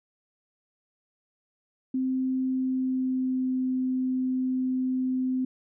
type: tone with pitch glide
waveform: sine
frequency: 260 to 257.3 Hz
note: C4 to C4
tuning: -11 to -29 cents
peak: -24 dBFS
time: 1.94-5.45 s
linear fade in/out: 5 ms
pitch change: -18 cents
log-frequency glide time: 2.43-3.59 s
effects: none